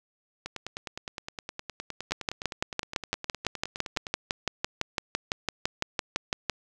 two click trains, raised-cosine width 0.2 ms, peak -18 / -9 dBFS, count 36 / 27, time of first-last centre 0.46-4.068 / 2.12-6.497 s, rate 9.7 / 5.94 Hz, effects none

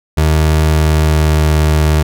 30% pulse tone with pitch glide, 77.78 to 76.75 Hz, D#2 to D#2, 0 to -23 cents, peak -6 dBFS, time 0.17-2.03 s, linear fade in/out 10 ms, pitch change -23 cents, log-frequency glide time 0.68-1.46 s, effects none

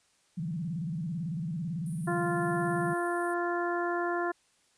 sine tone with vibrato, 164.81 Hz, E3, in tune, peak -31 dBFS, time 0.37-2.94 s, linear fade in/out 10 ms, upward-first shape square, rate 18 Hz, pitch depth 160 cents each way
pink high-pass noise, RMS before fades -46 dBFS, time 1.86-3.34 s, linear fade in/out 2 ms, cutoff 9100 Hz, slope 96 dB/octave
harmonic tone, 347.8 Hz, F4, 7 cents flat, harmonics 1 / 2 / 3 / 4 / 5, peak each -31 / -34 / -36 / -37 / -38 dBFS, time 2.07-4.32 s, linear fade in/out 10 ms
effects white hiss -68 dBFS RMS until 4.77 s + resampled to 22050 Hz

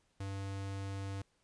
square tone, 98 Hz, G2, in tune, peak -39 dBFS, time 0.2-1.22 s, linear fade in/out 5 ms, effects pink hiss -75 dBFS RMS until 1.43 s + resampled to 22050 Hz

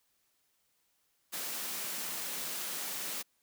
white high-pass noise, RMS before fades -38 dBFS, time 1.32-3.23 s, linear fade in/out 20 ms, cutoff 150 Hz, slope 96 dB/octave, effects white hiss -75 dBFS RMS until 3.42 s

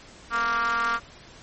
square ring-modulated tone, 114.5 Hz, A#2, 31 cents flat, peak -20 dBFS, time 0.3-1 s, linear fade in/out 50 ms, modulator 1280 Hz, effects pink hiss -48 dBFS RMS until 1.42 s + MP3 32 kbps

